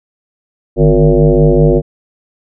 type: tone with frequency modulation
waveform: sine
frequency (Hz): 155.56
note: D#3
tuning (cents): 0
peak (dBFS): -5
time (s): 0.76-1.82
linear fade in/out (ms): 50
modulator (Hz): 102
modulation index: 3.9
effects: none